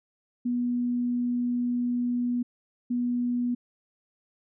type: tone pair in turn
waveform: sine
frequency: 243.6 / 243.6 Hz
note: B3 / B3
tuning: -24 / -24 cents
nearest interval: unison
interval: 0 cents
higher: neither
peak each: -24 dBFS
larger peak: neither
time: 0.45-2.43 / 2.9-3.55 s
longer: first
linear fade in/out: 10 ms
effects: none